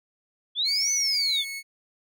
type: linear two-way sweep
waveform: sine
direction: up then down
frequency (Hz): 3322 to 6140 to 3322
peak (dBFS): -22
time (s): 0.55-1.45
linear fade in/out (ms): 50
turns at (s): 0.92
type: tone with vibrato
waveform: sawtooth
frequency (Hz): 2217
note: C#7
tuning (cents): 0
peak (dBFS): -29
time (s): 0.64-1.63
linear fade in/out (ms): 50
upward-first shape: square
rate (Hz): 2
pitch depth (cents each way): 13
effects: none